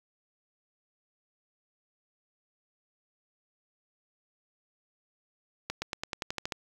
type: accelerating click train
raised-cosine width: 0.2 ms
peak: -15 dBFS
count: 10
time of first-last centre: 5.7-6.522 s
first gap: 120 ms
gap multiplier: 0.93
effects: 7-bit